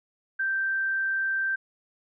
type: tone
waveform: sine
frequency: 1566 Hz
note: G6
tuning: 2 cents flat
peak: -24 dBFS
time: 0.39-1.56 s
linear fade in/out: 10 ms
effects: none